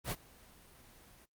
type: noise with ADSR envelope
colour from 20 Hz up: pink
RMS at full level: -35 dBFS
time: 0.04-1.26 s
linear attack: 72 ms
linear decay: 41 ms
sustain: -24 dB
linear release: 24 ms
effects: noise-tail reverb RT60 0.1 s tail -19 dB re dry + Opus 24 kbps